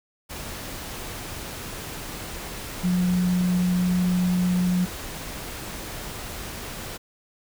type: tone in noise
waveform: sine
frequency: 180 Hz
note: F#3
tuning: 47 cents flat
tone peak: -19 dBFS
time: 2.83-4.86 s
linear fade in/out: 20 ms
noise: pink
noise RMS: -35 dBFS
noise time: 0.29-6.98 s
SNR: +13 dB
effects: none